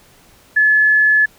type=tone; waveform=sine; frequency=1718 Hz; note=A6; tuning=42 cents flat; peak=-9 dBFS; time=0.56-1.26 s; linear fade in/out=10 ms; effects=pink hiss -49 dBFS RMS until 1.38 s